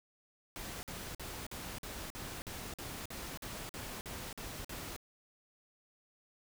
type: noise bursts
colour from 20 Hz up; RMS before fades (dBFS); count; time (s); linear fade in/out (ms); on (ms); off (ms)
pink; -44; 14; 0.56-4.964; 0; 270; 48
effects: none